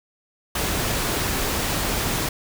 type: noise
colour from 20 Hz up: pink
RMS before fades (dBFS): -24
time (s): 0.55-2.29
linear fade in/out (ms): 5
effects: none